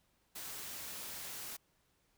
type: noise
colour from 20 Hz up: white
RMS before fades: -45 dBFS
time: 0.35-1.57 s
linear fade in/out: 10 ms
effects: pink hiss -75 dBFS RMS until 2.17 s